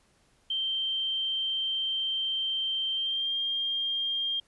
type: tone with pitch glide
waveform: sine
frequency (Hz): 3136 to 3206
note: G7 to G7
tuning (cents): 0 to +38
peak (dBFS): -27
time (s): 0.5-4.4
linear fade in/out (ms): 5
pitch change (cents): +38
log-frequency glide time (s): 2.93-3.37
effects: pink hiss -66 dBFS RMS until 4.47 s + resampled to 24000 Hz